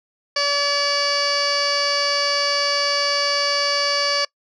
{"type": "tone with low-pass filter", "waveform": "15% pulse", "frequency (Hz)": 572, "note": "D5", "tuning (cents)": -46, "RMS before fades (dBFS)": -20, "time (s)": [0.36, 4.25], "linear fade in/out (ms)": 5, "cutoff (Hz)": 4600, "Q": 8.3, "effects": ["noise-tail reverb RT60 0.1 s tail -24 dB re dry"]}